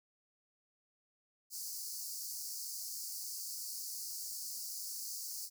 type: high-pass noise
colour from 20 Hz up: pink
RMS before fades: -43 dBFS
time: 1.5-5.5 s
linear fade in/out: 50 ms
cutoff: 4500 Hz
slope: 96 dB/octave
effects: none